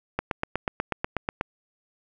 click train, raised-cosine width 0.5 ms, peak -10 dBFS, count 11, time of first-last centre 0.19-1.411 s, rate 8.19 Hz, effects none

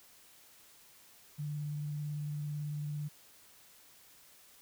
sine tone with vibrato, 148.2 Hz, D3, 16 cents sharp, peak -35 dBFS, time 1.38-3.09 s, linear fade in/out 20 ms, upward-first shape square, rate 18 Hz, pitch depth 14 cents each way, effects white hiss -60 dBFS RMS until 4.61 s

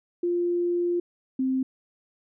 sine tone pair in turn, 349.2 / 261.6 Hz, F4 / C4, 0 / 0 cents, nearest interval perfect fourth, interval 500 cents, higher first, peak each -22 dBFS, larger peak neither, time 0.23-1 / 1.39-1.63 s, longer first, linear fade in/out 5 ms, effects none

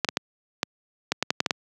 clicks, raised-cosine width 0.2 ms, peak -4 dBFS, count 10, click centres 0.047 / 0.088 / 0.171 / 0.631 / 1.12 / 1.226 / 1.305 / 1.404 / 1.462 / 1.508 s, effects high-pass 150 Hz 12 dB/octave

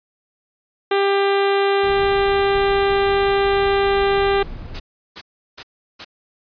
harmonic tone, 396.7 Hz, G4, 21 cents sharp, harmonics 1 / 2 / 3 / 4 / 5 / 6 / 7 / 8 / 9 / 10, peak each -16 / -22 / -26 / -28 / -30 / -32 / -33 / -34 / -35 / -36 dBFS, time 0.91-4.43 s, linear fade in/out 5 ms
brown noise, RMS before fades -32 dBFS, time 1.83-4.8 s, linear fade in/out 5 ms
white noise bursts, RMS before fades -31 dBFS, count 4, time 4.74-6.048 s, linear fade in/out 10 ms, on 57 ms, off 360 ms
effects resampled to 11025 Hz

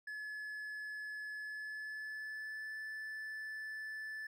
triangle tone with pitch glide, 1711 to 1747 Hz, A6 to A6, -49 to -13 cents, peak -40 dBFS, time 0.07-4.27 s, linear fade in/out 5 ms, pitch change +36 cents, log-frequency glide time 1.36-2.76 s, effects none

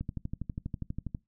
click train, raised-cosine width 5 ms, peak -22 dBFS, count 15, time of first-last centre 0.01-1.148 s, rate 12.3 Hz, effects noise-tail reverb RT60 0.2 s tail -22 dB re dry

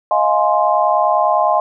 sine chord, F minor seventh, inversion third, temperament just, 628.6 / 698.5 / 838.1 / 1047.7 Hz, Eb5 / F5 / Ab5 / C6, +18 / 0 / +16 / +2 cents, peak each -17 dBFS, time 0.11-1.6 s, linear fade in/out 2 ms, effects none

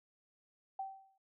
sine tone with exponential decay, 774 Hz, G5, 22 cents flat, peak -35 dBFS, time 0.79-1.18 s, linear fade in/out 5 ms, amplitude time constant 84 ms, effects noise-tail reverb RT60 0.3 s tail -19 dB re dry

